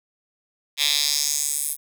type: tone with high-pass filter sweep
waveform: 10% pulse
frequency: 146 Hz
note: D3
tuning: 10 cents flat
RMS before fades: -23 dBFS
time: 0.77-1.77 s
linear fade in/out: 50 ms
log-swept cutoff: 3200 to 11000 Hz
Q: 2.4
effects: none